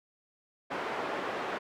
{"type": "band-pass noise", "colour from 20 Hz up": "pink", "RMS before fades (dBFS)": -35, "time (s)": [0.7, 1.59], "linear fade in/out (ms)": 20, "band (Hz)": [400, 1700], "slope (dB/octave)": 12, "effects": []}